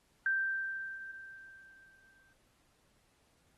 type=tone with exponential decay; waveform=sine; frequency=1568 Hz; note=G6; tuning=in tune; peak=-27 dBFS; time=0.26-2.33 s; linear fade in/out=2 ms; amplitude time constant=450 ms; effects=pink hiss -72 dBFS RMS until 3.57 s + AAC 32 kbps